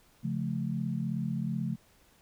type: chord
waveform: sine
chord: Db augmented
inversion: none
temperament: equal with one note detuned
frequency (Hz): 138.59 / 174.61 / 217.3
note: Db3 / F3 / A3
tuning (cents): 0 / 0 / -21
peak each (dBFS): -34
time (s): 0.23-1.76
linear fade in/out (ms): 20
effects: pink hiss -63 dBFS RMS until 2.21 s